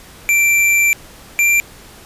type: tone pair in turn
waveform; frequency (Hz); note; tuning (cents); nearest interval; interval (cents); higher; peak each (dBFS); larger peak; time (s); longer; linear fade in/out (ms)
square; 2349 / 2363; D7 / D7; 0 / +10; unison; 10; second; -11; neither; 0.29-0.93 / 1.39-1.6; first; 0
effects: pink hiss -40 dBFS RMS until 2.05 s + resampled to 32000 Hz